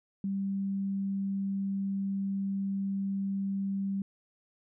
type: tone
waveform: sine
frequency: 196 Hz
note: G3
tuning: in tune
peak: -29 dBFS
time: 0.24-4.02 s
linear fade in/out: 2 ms
effects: none